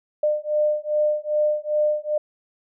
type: beating tone pair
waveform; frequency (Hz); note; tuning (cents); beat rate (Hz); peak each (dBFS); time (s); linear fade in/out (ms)
sine; 601 / 603.5; D5 / D5; +40 / +47; 2.5; -22; 0.23-2.18; 5
effects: none